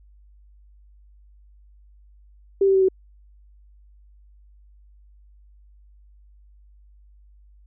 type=tone with pitch steps; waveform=sine; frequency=392 / 387.1 / 382.2 / 377.3 Hz; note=G4 / G4 / G4 / F#4; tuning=0 / -22 / -44 / +34 cents; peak=-14 dBFS; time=2.61-2.886 s; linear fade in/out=5 ms; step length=69 ms; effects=added 50 Hz sine -49 dBFS peak until 7.66 s